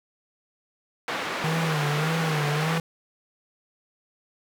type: band-pass noise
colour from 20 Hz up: white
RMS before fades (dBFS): -30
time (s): 1.08-2.78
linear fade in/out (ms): 0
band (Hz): 230 to 2000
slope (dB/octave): 12
type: tone with vibrato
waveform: square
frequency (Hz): 155.1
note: D#3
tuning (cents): -5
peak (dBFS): -25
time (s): 1.44-2.8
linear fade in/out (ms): 2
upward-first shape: sine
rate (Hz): 1.7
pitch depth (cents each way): 100
effects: none